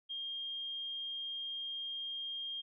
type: tone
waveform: sine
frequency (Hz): 3218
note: G7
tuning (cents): +45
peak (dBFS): -38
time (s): 0.09-2.62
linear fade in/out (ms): 20
effects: none